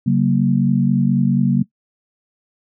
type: chord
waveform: sine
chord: F# major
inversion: second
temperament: equal with one note detuned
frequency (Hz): 138.59 / 188.78 / 233.1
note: C#3 / F#3 / A#3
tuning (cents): 0 / +35 / 0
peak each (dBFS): -17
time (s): 0.06-1.63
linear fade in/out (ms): 10
effects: noise-tail reverb RT60 0.1 s tail -20 dB re dry